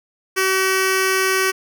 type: tone with notch filter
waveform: 10% pulse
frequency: 380 Hz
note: F#4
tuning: 46 cents sharp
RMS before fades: -18 dBFS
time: 0.36-1.52 s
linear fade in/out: 20 ms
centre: 790 Hz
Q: 1.5
effects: none